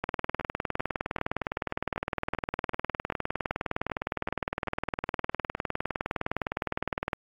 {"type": "two click trains", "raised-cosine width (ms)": 0.5, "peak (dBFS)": [-13, -20], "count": [140, 12], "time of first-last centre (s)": [[0.04, 7.132], [0.41, 4.674]], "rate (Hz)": [19.6, 2.58], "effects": ["AAC 32 kbps"]}